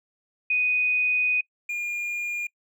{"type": "tone pair in turn", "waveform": ["sine", "triangle"], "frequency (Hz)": [2489, 2417], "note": ["D#7", "D7"], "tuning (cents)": [0, 49], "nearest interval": "minor second", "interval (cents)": 51, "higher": "first", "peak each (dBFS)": [-20, -25], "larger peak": "first", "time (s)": [[0.5, 1.41], [1.69, 2.47]], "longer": "first", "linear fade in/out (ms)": 5, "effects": ["noise-tail reverb RT60 0.1 s tail -25 dB re dry"]}